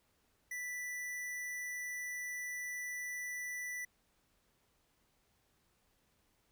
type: tone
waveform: square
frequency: 1975.5 Hz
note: B6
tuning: in tune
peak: -40 dBFS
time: 0.51-3.85 s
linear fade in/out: 5 ms
effects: pink hiss -75 dBFS RMS until 6.51 s